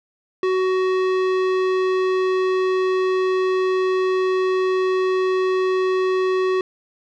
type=tone with tanh clipping; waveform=sine; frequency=373.5 Hz; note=F#4; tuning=16 cents sharp; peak=-19 dBFS; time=0.43-6.61 s; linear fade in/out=2 ms; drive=17 dB; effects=none